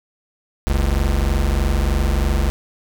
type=tone pair together; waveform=square; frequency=46.45 / 69.6 Hz; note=F#1 / C#2; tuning=+7 / +8 cents; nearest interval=perfect fifth; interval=701 cents; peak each=-19 dBFS; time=0.67-2.5 s; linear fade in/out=0 ms; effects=none